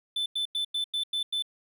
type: tone bursts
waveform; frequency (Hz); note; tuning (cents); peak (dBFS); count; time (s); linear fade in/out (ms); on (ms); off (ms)
triangle; 3520; A7; 0; -25; 7; 0.16-1.424; 5; 100; 94
effects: none